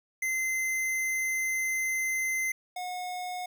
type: tone pair in turn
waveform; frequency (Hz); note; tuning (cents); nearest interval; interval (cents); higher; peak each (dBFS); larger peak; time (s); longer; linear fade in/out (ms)
square; 2067 / 725.7; C7 / F#5; -22 / -34; octave + tritone; 1812; first; -28 / -34; first; 0.22-2.52 / 2.76-3.46; first; 5
effects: none